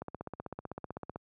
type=click train; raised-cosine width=1 ms; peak=-25 dBFS; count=19; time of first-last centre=0.02-1.159 s; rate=15.8 Hz; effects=high-pass 80 Hz 12 dB/octave